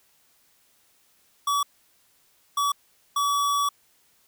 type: tone bursts at uneven times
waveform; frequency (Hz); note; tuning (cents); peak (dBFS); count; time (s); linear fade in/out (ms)
square; 1140; C#6; +48; -22; 3; 1.47-1.63 / 2.57-2.72 / 3.16-3.69; 5
effects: white hiss -63 dBFS RMS until 4.27 s